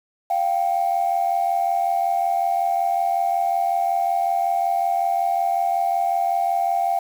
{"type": "tone pair together", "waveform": "sine", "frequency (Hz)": [697, 782.4], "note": ["F5", "G5"], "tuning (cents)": [-4, -4], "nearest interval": "major second", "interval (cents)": 200, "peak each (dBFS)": -20, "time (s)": [0.3, 6.99], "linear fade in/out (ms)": 5, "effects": ["tanh soft clip ceiling -12 dBFS", "7-bit"]}